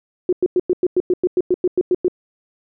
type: tone bursts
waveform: sine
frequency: 361.7 Hz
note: F#4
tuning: 39 cents flat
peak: -12 dBFS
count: 14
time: 0.29-2.082 s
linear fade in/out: 2 ms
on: 37 ms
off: 98 ms
effects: none